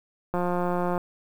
click train, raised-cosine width 1 ms, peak -14 dBFS, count 114, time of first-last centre 0.34-0.978 s, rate 177 Hz, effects 8-bit

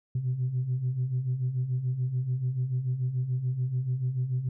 sine beating tone pair, 122.4 / 129.3 Hz, B2 / C3, -15 / -20 cents, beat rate 6.9 Hz, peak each -32 / -26 dBFS, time 0.15-4.49 s, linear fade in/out 5 ms, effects tanh soft clip ceiling -21 dBFS

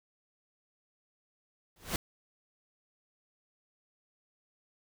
pink noise with exponential growth, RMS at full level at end -28 dBFS, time 1.76-1.96 s, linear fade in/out 2 ms, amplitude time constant 42 ms, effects none

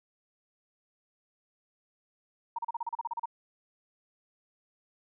sine tone bursts, 932.3 Hz, A#5, in tune, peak -30 dBFS, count 12, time 2.56-3.257 s, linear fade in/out 5 ms, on 26 ms, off 35 ms, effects none

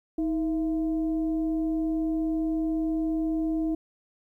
sine tone with frequency modulation, 317.8 Hz, D#4, 37 cents sharp, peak -24 dBFS, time 0.18-3.75 s, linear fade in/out 5 ms, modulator 355 Hz, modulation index 0.36, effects 11-bit

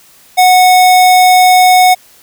square tone, 735 Hz, F#5, 12 cents flat, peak -4 dBFS, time 0.37-1.95 s, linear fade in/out 20 ms, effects white hiss -43 dBFS RMS until 2.22 s

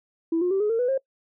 sine tone with pitch steps, 329.6 / 357.4 / 387.5 / 420.1 / 455.5 / 493.8 / 535.4 Hz, E4 / F4 / G4 / G#4 / A#4 / B4 / C5, 0 / +40 / -20 / +20 / -40 / 0 / +40 cents, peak -19 dBFS, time 0.32-0.978 s, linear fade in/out 5 ms, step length 94 ms, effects noise-tail reverb RT60 0.1 s tail -24 dB re dry + tanh soft clip ceiling -16 dBFS

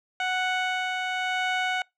15% pulse tone with tremolo, 740 Hz, F#5, in tune, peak -17 dBFS, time 0.2-1.82 s, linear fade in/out 2 ms, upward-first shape sine, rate 0.93 Hz, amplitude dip 30%, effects noise-tail reverb RT60 0.2 s tail -26 dB re dry + low-pass 4000 Hz 12 dB/octave

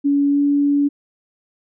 sine tone with pitch glide, 283.5 to 285.8 Hz, C#4 to D4, +39 to -47 cents, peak -13 dBFS, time 0.04-0.89 s, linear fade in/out 20 ms, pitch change +14 cents, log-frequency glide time 0.29-0.4 s, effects none

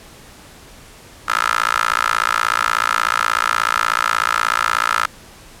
15% pulse tone with high-pass filter, 56.5 Hz, A1, 47 cents sharp, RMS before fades -18 dBFS, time 1.28-5.06 s, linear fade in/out 5 ms, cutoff 1300 Hz, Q 4.7, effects pink hiss -42 dBFS RMS until 5.6 s + low-pass 12000 Hz 12 dB/octave

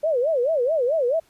sine tone with vibrato, 560 Hz, C#5, 18 cents sharp, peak -18 dBFS, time 0.03-1.2 s, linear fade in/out 10 ms, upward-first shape sine, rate 4.6 Hz, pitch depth 280 cents each way, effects pink hiss -60 dBFS RMS until 1.29 s + resampled to 32000 Hz

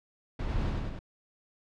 brown noise with echo, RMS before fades -32 dBFS, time 0.39-0.7 s, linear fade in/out 5 ms, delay 97 ms, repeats 3, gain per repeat -2 dB, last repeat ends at 0.991 s, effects low-pass 4000 Hz 12 dB/octave

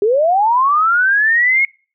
sine linear sweep, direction up, 391.9 to 2187 Hz, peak -10 dBFS, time 0.02-1.65 s, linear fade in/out 2 ms, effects noise-tail reverb RT60 0.4 s tail -26 dB re dry

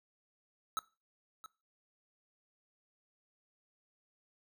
square tone with echo, 1300 Hz, E6, 24 cents flat, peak -33 dBFS, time 0.77-0.79 s, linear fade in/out 0 ms, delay 670 ms, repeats 1, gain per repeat -14 dB, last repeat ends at 1.46 s, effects noise-tail reverb RT60 0.3 s tail -20 dB re dry

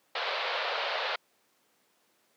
pink band-pass noise, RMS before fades -32 dBFS, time 0.15-1.16 s, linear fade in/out 5 ms, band 480 to 4400 Hz, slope 48 dB/octave, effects pink hiss -69 dBFS RMS until 2.36 s + high-pass 300 Hz 12 dB/octave

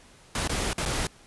pink noise with dropouts, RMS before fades -28 dBFS, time 0.35-1.07 s, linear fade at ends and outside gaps 2 ms, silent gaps 0.476-0.494 / 0.732-0.78 / 0.853-0.859 s, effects pink hiss -54 dBFS RMS until 1.26 s + resampled to 24000 Hz

